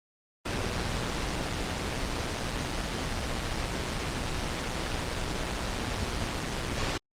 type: noise with amplitude modulation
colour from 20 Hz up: pink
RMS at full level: -28 dBFS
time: 0.45-6.98 s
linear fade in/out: 10 ms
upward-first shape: sine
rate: 122 Hz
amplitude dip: 40%
effects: low-pass 6000 Hz 12 dB/octave + Opus 24 kbps